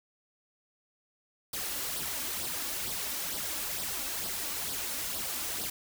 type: noise with flanger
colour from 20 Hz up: white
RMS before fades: -35 dBFS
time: 1.53-5.7 s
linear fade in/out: 5 ms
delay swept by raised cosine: 0.21 to 3.61 ms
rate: 2.2 Hz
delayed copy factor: +0.6
effects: none